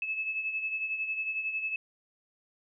sine beating tone pair, 2600 / 2611 Hz, E7 / E7, -24 / -17 cents, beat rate 11 Hz, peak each -31 / -39 dBFS, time 0.02-1.76 s, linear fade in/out 2 ms, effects none

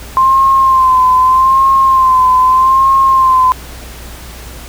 sine tone with vibrato, 1046.5 Hz, C6, in tune, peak -5 dBFS, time 0.17-3.52 s, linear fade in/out 0 ms, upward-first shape sine, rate 0.81 Hz, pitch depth 47 cents each way, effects added 60 Hz sine -30 dBFS peak until 4.68 s + pink hiss -32 dBFS RMS until 4.68 s

